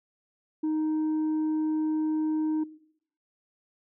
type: tone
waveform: sine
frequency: 311.1 Hz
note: D#4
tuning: in tune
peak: -22 dBFS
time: 0.63-2.64 s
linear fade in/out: 10 ms
effects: noise-tail reverb RT60 0.7 s tail -20 dB re dry + tanh soft clip ceiling -24 dBFS